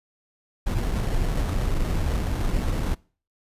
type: noise with sample-and-hold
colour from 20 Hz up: brown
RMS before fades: -24 dBFS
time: 0.66-2.95 s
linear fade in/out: 10 ms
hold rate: 2450 Hz
effects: noise-tail reverb RT60 0.4 s tail -23 dB re dry + resampled to 32000 Hz